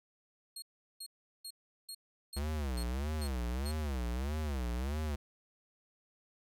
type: tone bursts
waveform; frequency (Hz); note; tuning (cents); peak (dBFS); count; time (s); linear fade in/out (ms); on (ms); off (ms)
25% pulse; 4279; C8; +38; -38; 8; 0.56-3.716; 5; 62; 380
type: tone with vibrato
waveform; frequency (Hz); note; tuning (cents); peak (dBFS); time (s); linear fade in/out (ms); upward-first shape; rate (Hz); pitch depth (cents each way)
square; 68; C#2; -33; -34; 2.36-5.16; 10; sine; 1.6; 240
effects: none